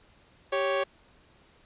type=tone pair together; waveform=sawtooth; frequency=391.5 / 554.4 Hz; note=G4 / C#5; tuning=-2 / 0 cents; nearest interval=tritone; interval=602 cents; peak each=-27 / -22 dBFS; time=0.52-0.84 s; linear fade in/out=10 ms; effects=pink hiss -60 dBFS RMS until 1.65 s + resampled to 8000 Hz